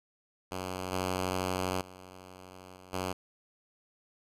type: tone with level steps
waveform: 5% pulse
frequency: 92.5 Hz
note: F#2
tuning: in tune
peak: -24 / -19 / -37 / -40 / -21 dBFS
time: 0.51-3.13 s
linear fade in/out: 10 ms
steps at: 0.92 / 1.81 / 2.76 / 2.93 s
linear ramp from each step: 5 ms
effects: resampled to 32000 Hz